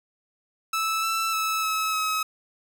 sawtooth tone with pitch steps, 1311 / 1328 / 1305 / 1293 / 1279 Hz, E6 / E6 / E6 / E6 / D#6, -10 / +12 / -18 / -34 / +47 cents, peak -20 dBFS, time 0.73-2.23 s, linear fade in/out 5 ms, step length 300 ms, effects none

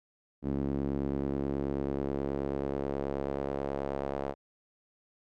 sawtooth tone with band-pass filter sweep, 69.3 Hz, C#2, in tune, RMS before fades -33 dBFS, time 0.42-4.35 s, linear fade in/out 50 ms, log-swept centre 270 to 600 Hz, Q 1.7, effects none

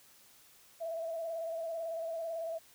sine tone with vibrato, 659.3 Hz, E5, in tune, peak -35 dBFS, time 0.8-2.59 s, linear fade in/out 20 ms, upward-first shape square, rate 18 Hz, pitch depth 31 cents each way, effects white hiss -61 dBFS RMS until 2.74 s

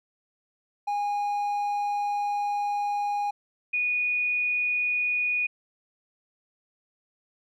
triangle / sine tone pair in turn, 820 / 2464 Hz, G#5 / D#7, -22 / -17 cents, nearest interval octave + perfect fifth, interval 1905 cents, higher second, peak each -23 / -23 dBFS, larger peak neither, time 0.87-3.31 / 3.73-5.47 s, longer first, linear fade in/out 10 ms, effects none

